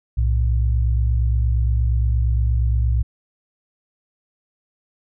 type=tone pair together; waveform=sine; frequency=62.13 / 110.7 Hz; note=B1 / A2; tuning=+11 / +11 cents; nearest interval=minor seventh; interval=1000 cents; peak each=-16 / -22 dBFS; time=0.17-3.03 s; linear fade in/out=10 ms; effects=none